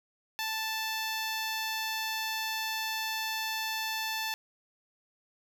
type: tone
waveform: 10% pulse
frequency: 880 Hz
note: A5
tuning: in tune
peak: -23 dBFS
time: 0.39-4.34 s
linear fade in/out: 0 ms
effects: none